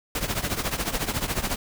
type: noise with tremolo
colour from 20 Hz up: pink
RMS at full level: -24 dBFS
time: 0.15-1.56 s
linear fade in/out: 2 ms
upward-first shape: triangle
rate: 14 Hz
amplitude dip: 85%
effects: none